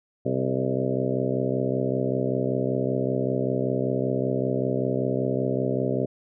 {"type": "harmonic tone with a mistuned harmonic", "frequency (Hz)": 65.2, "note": "C2", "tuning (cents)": -5, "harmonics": [2, 3, 4, 5, 6, 7, 8, 9, 10], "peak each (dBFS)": [-29, -32, -29, -37, -29, -31, -33, -32, -37], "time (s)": [0.25, 6.06], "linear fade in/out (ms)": 10, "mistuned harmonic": 9, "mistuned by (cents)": 28, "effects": []}